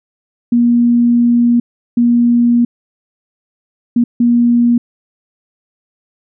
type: tone bursts at uneven times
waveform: sine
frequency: 238.4 Hz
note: A#3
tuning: 39 cents sharp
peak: -7 dBFS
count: 4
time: 0.52-1.6 / 1.97-2.65 / 3.96-4.04 / 4.2-4.78 s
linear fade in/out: 5 ms
effects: none